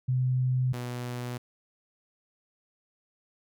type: tone pair in turn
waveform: sine / sawtooth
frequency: 127.7 / 122.65 Hz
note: C3 / B2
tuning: -42 / -12 cents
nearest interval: minor second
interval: 70 cents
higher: first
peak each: -23 / -29 dBFS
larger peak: first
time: 0.08-0.73 / 0.73-1.38 s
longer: neither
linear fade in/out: 10 ms
effects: none